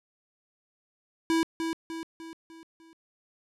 square tone with echo, 327.3 Hz, E4, 12 cents flat, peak -23 dBFS, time 1.3-1.43 s, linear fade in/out 0 ms, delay 300 ms, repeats 5, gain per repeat -6 dB, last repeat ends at 2.93 s, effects low-pass 9000 Hz 12 dB/octave

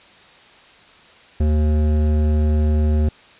sine tone with hard clipping, 76 Hz, D#2, 40 cents flat, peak -16 dBFS, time 1.4-3.09 s, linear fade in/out 5 ms, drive 13 dB, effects white hiss -47 dBFS RMS until 3.39 s + resampled to 8000 Hz

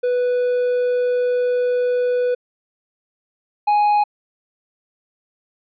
triangle tone pair in turn, 493.9 / 831.8 Hz, B4 / G#5, 0 / +2 cents, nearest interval major sixth, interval 902 cents, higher second, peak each -14 / -11 dBFS, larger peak second, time 0.03-2.35 / 3.67-4.04 s, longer first, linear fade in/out 10 ms, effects resampled to 11025 Hz

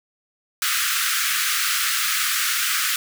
pink high-pass noise, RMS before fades -22 dBFS, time 0.62-2.96 s, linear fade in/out 2 ms, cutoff 1200 Hz, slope 96 dB/octave, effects none

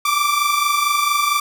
sawtooth tone pair together, 1159 / 1183.4 Hz, D6 / D6, -23 / +13 cents, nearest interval unison, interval 36 cents, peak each -15 dBFS, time 0.05-1.4 s, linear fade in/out 5 ms, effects none

